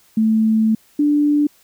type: tone pair in turn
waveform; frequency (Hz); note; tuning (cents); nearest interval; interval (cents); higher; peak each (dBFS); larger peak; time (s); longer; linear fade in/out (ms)
sine; 220 / 293.7; A3 / D4; 0 / 0; perfect fourth; 500; second; -12; neither; 0.17-0.75 / 0.99-1.47; first; 5
effects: white hiss -54 dBFS RMS until 1.63 s